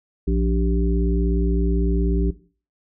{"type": "harmonic tone with a mistuned harmonic", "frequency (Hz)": 58.1, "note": "A#1", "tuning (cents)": -5, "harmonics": [1, 3, 5, 7], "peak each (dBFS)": [-19, -24, -26, -27], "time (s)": [0.27, 2.31], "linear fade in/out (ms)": 10, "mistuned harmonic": 7, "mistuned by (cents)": -75, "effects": ["noise-tail reverb RT60 0.4 s tail -17 dB re dry"]}